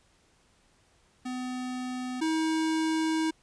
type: tone pair in turn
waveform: square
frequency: 252.5 / 318.7 Hz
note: B3 / D#4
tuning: +39 / +42 cents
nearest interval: major third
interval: 403 cents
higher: second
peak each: -33 / -26 dBFS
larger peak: second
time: 1.25-2.21 / 2.21-3.31 s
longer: second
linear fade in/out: 10 ms
effects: pink hiss -65 dBFS RMS until 3.42 s + resampled to 22050 Hz